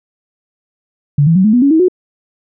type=tone with pitch steps; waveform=sine; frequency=144 / 164.46 / 187.83 / 214.5 / 245 / 279.8 / 319.6 / 365 Hz; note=D3 / E3 / F#3 / A3 / B3 / C#4 / D#4 / F#4; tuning=-34 / -4 / +26 / -44 / -14 / +16 / +47 / -24 cents; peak=-6 dBFS; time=1.18-1.884 s; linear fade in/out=5 ms; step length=88 ms; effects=none